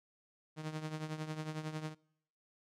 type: tone with tremolo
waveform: sawtooth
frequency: 155.56 Hz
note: D#3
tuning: in tune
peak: -32 dBFS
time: 0.56-1.95 s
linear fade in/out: 50 ms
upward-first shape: triangle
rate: 11 Hz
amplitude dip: 75%
effects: noise-tail reverb RT60 0.8 s tail -26 dB re dry + low-pass 8000 Hz 12 dB/octave